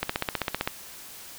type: click train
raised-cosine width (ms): 0.3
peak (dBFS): -9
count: 11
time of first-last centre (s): 0.03-0.675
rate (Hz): 15.5
effects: white hiss -44 dBFS RMS until 1.38 s